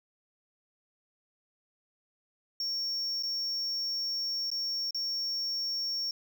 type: tone with dropouts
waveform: triangle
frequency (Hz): 5500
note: F8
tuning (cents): -27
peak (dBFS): -29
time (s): 2.6-6.11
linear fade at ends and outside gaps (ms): 2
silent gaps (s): 3.226-3.233 / 4.503-4.515 / 4.908-4.946
effects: none